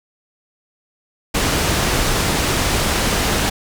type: low-pass noise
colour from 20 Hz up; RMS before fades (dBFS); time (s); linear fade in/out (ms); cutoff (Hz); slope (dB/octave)
pink; -18; 1.34-3.5; 10; 10000; 12
effects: none